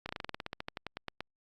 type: slowing click train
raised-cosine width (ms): 0.3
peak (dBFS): -21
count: 18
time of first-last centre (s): 0.06-1.206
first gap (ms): 31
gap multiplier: 1.09
effects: Opus 48 kbps